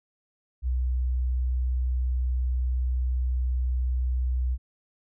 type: tone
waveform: sine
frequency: 62.8 Hz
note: B1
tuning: 30 cents sharp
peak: -22 dBFS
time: 0.62-4.58 s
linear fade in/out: 50 ms
effects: tanh soft clip ceiling -18 dBFS